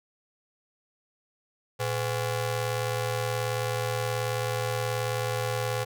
sawtooth ring-modulated tone, 311.3 Hz, D#4, 1 cent sharp, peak -20 dBFS, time 1.79-5.85 s, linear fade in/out 20 ms, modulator 195 Hz, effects none

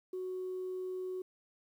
sine tone, 370 Hz, F#4, in tune, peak -35 dBFS, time 0.13-1.22 s, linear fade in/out 5 ms, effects tanh soft clip ceiling -33 dBFS + 11-bit

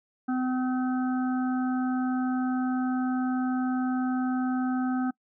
harmonic tone, 255.2 Hz, C4, 43 cents flat, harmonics 1 / 3 / 5 / 6, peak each -25 / -35 / -39 / -41 dBFS, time 0.28-5.11 s, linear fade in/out 10 ms, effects noise-tail reverb RT60 0.1 s tail -24 dB re dry

